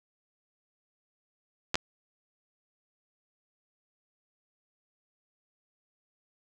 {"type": "clicks", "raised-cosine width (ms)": 0.2, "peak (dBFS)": -9, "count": 2, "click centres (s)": [1.744, 1.755], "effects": []}